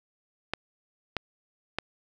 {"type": "clicks", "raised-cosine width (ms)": 0.3, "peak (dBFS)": -12, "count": 3, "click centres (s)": [0.536, 1.167, 1.786], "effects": []}